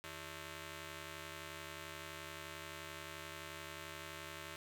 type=ring-modulated tone; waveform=5% pulse; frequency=244.5 Hz; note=B3; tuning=17 cents flat; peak=-32 dBFS; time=0.04-4.56 s; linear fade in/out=0 ms; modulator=820 Hz; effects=none